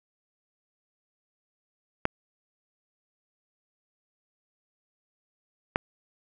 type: clicks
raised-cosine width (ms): 0.5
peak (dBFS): -8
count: 2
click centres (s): 2.054 / 5.759
effects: none